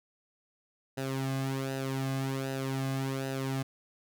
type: tone with flanger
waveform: sawtooth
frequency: 134.1 Hz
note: C3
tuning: 43 cents sharp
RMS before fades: -33 dBFS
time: 0.97-3.63 s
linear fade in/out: 10 ms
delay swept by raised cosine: 0.89 to 2.19 ms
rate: 1.3 Hz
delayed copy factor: -0.7
effects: none